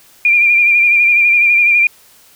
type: tone with vibrato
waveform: sine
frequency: 2396 Hz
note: D7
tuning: 34 cents sharp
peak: -7 dBFS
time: 0.25-1.87 s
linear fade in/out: 2 ms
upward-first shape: sine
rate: 12 Hz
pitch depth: 38 cents each way
effects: white hiss -46 dBFS RMS until 2.35 s